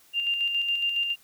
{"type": "tone with tremolo", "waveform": "sine", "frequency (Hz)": 2794, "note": "F7", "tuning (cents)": 0, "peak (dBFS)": -22, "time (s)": [0.13, 1.16], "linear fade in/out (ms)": 50, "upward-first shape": "square", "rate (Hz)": 7.2, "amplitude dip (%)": 40, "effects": ["white hiss -58 dBFS RMS until 1.23 s"]}